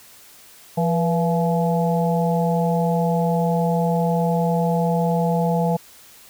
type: harmonic tone with a mistuned harmonic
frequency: 170 Hz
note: F3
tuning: 46 cents flat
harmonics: 1 / 3 / 4 / 5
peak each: -19 / -24 / -25 / -26 dBFS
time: 0.77-5.77 s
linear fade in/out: 10 ms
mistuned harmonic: 3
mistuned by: -69 cents
effects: white hiss -47 dBFS RMS until 6.29 s